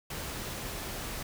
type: noise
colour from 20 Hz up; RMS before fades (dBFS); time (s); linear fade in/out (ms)
pink; -38; 0.1-1.23; 5
effects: none